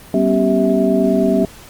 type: tone cluster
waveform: sine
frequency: 193.2 / 242.9 / 272.6 / 388.8 / 650 Hz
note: G3 / B3 / C#4 / G4 / E5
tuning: -25 / -29 / -29 / -14 / -24 cents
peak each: -18 dBFS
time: 0.14-1.45 s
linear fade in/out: 2 ms
effects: pink hiss -40 dBFS RMS until 1.69 s + Opus 24 kbps